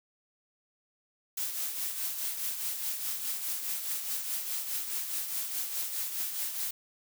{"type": "noise with tremolo", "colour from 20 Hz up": "blue", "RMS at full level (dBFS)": -32, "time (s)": [1.37, 6.71], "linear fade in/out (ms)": 5, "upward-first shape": "triangle", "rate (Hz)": 4.8, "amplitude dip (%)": 55, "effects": []}